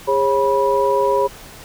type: tone cluster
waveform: sine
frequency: 406.2 / 544 / 977 Hz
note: G#4 / C#5 / B5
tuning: -38 / -33 / -19 cents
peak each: -18 dBFS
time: 0.07-1.28 s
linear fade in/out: 20 ms
effects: pink hiss -39 dBFS RMS until 1.64 s